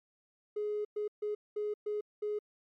triangle tone bursts at uneven times, 419 Hz, G#4, 15 cents sharp, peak -28 dBFS, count 6, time 0.56-0.85 / 0.96-1.08 / 1.22-1.35 / 1.56-1.74 / 1.86-2.01 / 2.22-2.39 s, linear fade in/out 10 ms, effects tanh soft clip ceiling -29 dBFS + MP3 96 kbps

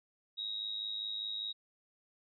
sine tone with amplitude modulation, 3790 Hz, A#7, 28 cents sharp, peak -33 dBFS, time 0.37-1.53 s, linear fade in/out 20 ms, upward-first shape sine, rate 105 Hz, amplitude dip 70%, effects none

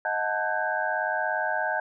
sine tone cluster, 626 / 727 / 881 / 1521 / 1618 Hz, D#5 / F#5 / A5 / F#6 / G#6, +10 / -31 / +2 / +47 / -46 cents, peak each -31 dBFS, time 0.05-1.8 s, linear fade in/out 2 ms, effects none

